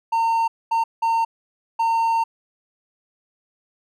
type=tone bursts at uneven times; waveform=triangle; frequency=912 Hz; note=A#5; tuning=38 cents flat; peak=-15 dBFS; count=4; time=0.12-0.48 / 0.71-0.84 / 1.02-1.25 / 1.79-2.24 s; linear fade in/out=10 ms; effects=none